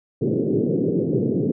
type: band-pass noise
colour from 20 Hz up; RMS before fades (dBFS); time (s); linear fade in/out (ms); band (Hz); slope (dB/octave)
white; -21; 0.21-1.52; 10; 120 to 450; 48
effects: none